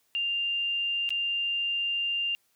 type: tone with dropouts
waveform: sine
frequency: 2794 Hz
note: F7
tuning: in tune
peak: -26 dBFS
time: 0.15-2.35 s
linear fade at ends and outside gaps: 0 ms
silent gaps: 1.091-1.105 s
effects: white hiss -70 dBFS RMS until 2.55 s + high-pass 60 Hz 12 dB/octave